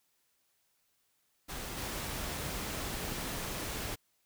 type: noise with level steps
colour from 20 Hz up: pink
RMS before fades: -41 / -38 dBFS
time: 1.48-3.96 s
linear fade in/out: 20 ms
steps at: 1.77 s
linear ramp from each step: 2 ms
effects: white hiss -75 dBFS RMS until 4.25 s